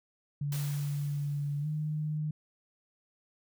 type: tone with pitch glide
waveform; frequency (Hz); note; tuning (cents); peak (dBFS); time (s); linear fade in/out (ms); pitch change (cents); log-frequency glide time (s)
sine; 144.1 to 152.67; D3 to D#3; -33 to -33; -30; 0.41-2.31; 5; +100; 1.61-1.66
type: noise with exponential decay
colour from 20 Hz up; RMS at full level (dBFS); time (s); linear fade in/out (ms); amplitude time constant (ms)
white; -41; 0.52-2.18; 2; 360
effects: none